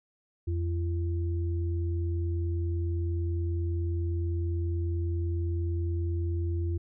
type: tone pair together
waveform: sine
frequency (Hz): 85.2 / 340.8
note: F2 / F4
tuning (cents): -42 / -42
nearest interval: 2 octaves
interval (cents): 2400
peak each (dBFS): -27 / -37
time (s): 0.47-6.78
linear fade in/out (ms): 10
effects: none